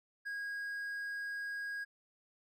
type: tone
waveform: triangle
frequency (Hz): 1640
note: G#6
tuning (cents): -22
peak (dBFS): -36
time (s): 0.25-1.85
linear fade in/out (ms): 20
effects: none